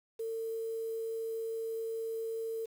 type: tone with quantisation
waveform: sine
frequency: 451.2 Hz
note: A4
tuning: 44 cents sharp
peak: -34 dBFS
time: 0.19-2.66 s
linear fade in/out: 10 ms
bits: 9
effects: none